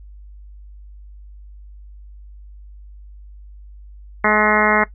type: harmonic tone with a mistuned harmonic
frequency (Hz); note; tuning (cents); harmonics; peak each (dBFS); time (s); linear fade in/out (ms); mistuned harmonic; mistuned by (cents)
212.2; G#3; +38; 1 / 2 / 3 / 4 / 5 / 6 / 7 / 8 / 9 / 10; -22 / -22 / -22 / -22 / -22 / -22 / -22 / -22 / -22 / -22; 4.24-4.84; 5; 8; +21
effects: noise-tail reverb RT60 0.1 s tail -17 dB re dry + added 50 Hz sine -37 dBFS peak until 4.94 s